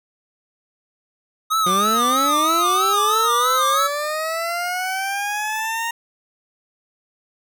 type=tone with vibrato; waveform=square; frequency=1244.5 Hz; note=D#6; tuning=in tune; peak=-17 dBFS; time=1.5-3.88 s; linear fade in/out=20 ms; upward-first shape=sine; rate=3.1 Hz; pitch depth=100 cents each way
type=linear sweep; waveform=20% pulse; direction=up; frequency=176.6 to 932.3 Hz; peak=-17 dBFS; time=1.66-5.91 s; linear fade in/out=5 ms
effects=none